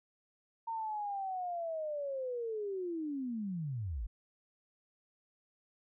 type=linear sweep; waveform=sine; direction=down; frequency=920 to 42.77 Hz; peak=-35 dBFS; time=0.67-4.07 s; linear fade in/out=10 ms; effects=none